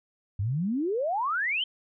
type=exponential sweep; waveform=sine; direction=up; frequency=91.8 to 3177 Hz; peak=-25 dBFS; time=0.39-1.64 s; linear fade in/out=5 ms; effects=none